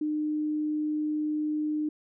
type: tone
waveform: sine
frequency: 303.6 Hz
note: D#4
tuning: 42 cents flat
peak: -26 dBFS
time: 0.01-1.89 s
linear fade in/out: 5 ms
effects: none